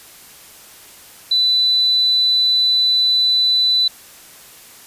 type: tone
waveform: sine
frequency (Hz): 3990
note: B7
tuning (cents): +17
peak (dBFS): -12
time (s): 1.31-3.88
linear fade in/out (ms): 5
effects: white hiss -42 dBFS RMS until 4.86 s + resampled to 32000 Hz